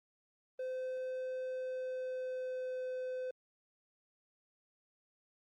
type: tone with pitch glide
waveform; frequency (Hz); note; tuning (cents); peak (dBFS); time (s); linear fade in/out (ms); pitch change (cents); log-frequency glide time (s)
triangle; 514 to 510.2; C5 to C5; -31 to -44; -35; 0.59-3.31; 5; -13; 1.43-2.86
effects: Opus 24 kbps